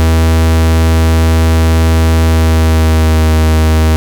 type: tone with pitch glide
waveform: 45% pulse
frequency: 81 to 79.15 Hz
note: E2 to D#2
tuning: -30 to +30 cents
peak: -6 dBFS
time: 0-3.96 s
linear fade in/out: 0 ms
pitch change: -40 cents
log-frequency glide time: 2.21-3.36 s
effects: none